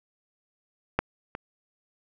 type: clicks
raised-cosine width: 0.5 ms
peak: -7 / -19 dBFS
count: 2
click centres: 0.99 / 1.351 s
effects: none